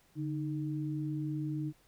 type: tone pair together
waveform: sine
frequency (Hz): 145.44 / 308.9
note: D3 / D#4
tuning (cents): -16 / -12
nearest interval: octave + minor second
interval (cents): 1304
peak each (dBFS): -35 / -36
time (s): 0.15-1.73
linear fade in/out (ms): 50
effects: pink hiss -67 dBFS RMS until 1.87 s